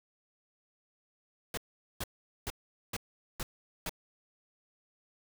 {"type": "noise bursts", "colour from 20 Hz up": "pink", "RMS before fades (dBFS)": -36, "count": 6, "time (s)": [1.54, 3.894], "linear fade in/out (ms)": 2, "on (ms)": 34, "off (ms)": 430, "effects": []}